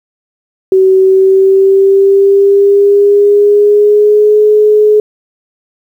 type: tone with pitch glide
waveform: sine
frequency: 379.4 to 423.4 Hz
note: F#4 to G#4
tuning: +43 to +33 cents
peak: -3 dBFS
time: 0.72-5 s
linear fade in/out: 2 ms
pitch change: +190 cents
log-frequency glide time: 0.97-4.41 s
effects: 7-bit